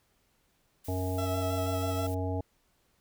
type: noise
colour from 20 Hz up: blue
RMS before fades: -48 dBFS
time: 0.84-2.15 s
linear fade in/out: 10 ms
type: harmonic tone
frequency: 92.5 Hz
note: F#2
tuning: in tune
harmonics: 1 / 3 / 5 / 7 / 9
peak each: -31 / -36 / -38 / -39 / -41 dBFS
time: 0.88-2.41 s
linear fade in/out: 5 ms
type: tone with vibrato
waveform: 30% pulse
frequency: 661 Hz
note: E5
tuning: 5 cents sharp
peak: -32 dBFS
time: 1.18-2.07 s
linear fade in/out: 5 ms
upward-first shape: square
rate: 6.2 Hz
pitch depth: 19 cents each way
effects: pink hiss -71 dBFS RMS until 3 s